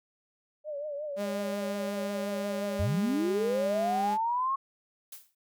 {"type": "tone with vibrato", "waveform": "sine", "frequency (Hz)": 587.3, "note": "D5", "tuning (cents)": 0, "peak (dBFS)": -33, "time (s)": [0.64, 2.89], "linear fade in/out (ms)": 50, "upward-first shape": "triangle", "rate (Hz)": 5.6, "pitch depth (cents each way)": 93}
{"type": "tone", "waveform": "sawtooth", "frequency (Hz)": 203.5, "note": "G#3", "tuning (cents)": -35, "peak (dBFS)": -29, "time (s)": [1.16, 4.18], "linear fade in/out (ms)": 50}
{"type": "linear sweep", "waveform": "sine", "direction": "up", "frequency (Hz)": [73.42, 1100], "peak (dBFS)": -26, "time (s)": [2.79, 4.56], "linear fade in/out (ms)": 10}
{"type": "noise with exponential decay", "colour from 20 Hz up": "blue", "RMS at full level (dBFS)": -40, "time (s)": [5.12, 5.35], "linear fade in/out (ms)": 5, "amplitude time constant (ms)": 49}
{"effects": []}